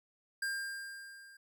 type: tone with level ramp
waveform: square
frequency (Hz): 1600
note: G6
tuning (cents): +35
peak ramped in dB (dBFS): -33 to -55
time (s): 0.42-1.37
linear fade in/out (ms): 5
effects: none